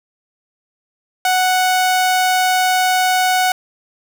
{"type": "tone", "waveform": "sawtooth", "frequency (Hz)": 740, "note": "F#5", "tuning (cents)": 0, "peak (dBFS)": -9, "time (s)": [1.25, 3.52], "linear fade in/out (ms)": 2, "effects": []}